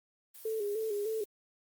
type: noise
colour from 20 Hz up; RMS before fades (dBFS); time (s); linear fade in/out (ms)
blue; -50; 0.34-1.25; 10
type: tone with vibrato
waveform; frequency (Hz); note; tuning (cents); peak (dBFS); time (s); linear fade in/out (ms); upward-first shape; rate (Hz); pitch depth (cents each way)
sine; 425.6; G#4; +42; -31; 0.45-1.24; 5; square; 3.3; 66
effects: Opus 32 kbps